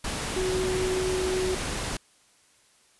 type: tone in noise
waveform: sine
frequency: 371.4 Hz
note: F#4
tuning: 7 cents sharp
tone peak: -25 dBFS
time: 0.36-1.55 s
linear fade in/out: 5 ms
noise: pink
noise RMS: -31 dBFS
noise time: 0.04-1.97 s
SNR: +3 dB
effects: white hiss -61 dBFS RMS until 2.99 s + resampled to 24000 Hz